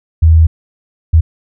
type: tone bursts at uneven times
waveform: sine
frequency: 80.8 Hz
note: E2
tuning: 34 cents flat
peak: -3 dBFS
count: 2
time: 0.22-0.47 / 1.13-1.21 s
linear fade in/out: 10 ms
effects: none